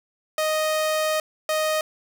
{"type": "tone bursts at uneven times", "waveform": "sawtooth", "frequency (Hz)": 622.3, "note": "D#5", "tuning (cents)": 0, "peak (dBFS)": -17, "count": 2, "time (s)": [[0.38, 1.2], [1.49, 1.81]], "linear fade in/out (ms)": 2, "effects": []}